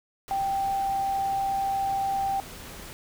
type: tone in noise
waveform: sine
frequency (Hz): 784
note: G5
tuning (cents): 0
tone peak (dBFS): -24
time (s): 0.31-2.4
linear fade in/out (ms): 0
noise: pink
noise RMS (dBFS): -42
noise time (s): 0.28-2.93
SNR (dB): +15
effects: none